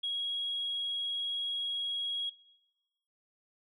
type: tone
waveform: sine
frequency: 3307 Hz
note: G#7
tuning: 8 cents flat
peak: -30 dBFS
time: 0.03-2.3 s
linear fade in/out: 10 ms
effects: noise-tail reverb RT60 1.0 s tail -22 dB re dry + tanh soft clip ceiling -27 dBFS